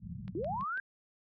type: low-pass noise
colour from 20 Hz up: white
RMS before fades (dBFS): -41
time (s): 0-0.66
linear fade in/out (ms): 50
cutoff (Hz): 210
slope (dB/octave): 96
type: click train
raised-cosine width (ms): 0.3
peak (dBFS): -36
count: 4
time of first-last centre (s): 0.28-0.775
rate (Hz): 6.06
type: linear sweep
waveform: sine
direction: up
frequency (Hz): 293.7 to 1625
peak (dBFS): -33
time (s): 0.35-0.8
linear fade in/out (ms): 2
effects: high-pass 80 Hz 12 dB/octave